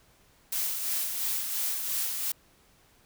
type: noise with tremolo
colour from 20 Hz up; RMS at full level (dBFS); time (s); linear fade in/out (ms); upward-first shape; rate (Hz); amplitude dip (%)
blue; -29; 0.52-2.32; 5; sine; 2.9; 40
effects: pink hiss -62 dBFS RMS until 3.05 s